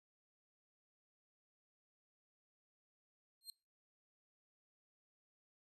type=tone with exponential growth; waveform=sawtooth; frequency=4195 Hz; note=C8; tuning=4 cents sharp; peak=-40 dBFS; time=3.41-3.5 s; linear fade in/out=1 ms; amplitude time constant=19 ms; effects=noise-tail reverb RT60 0.3 s tail -22 dB re dry + resampled to 32000 Hz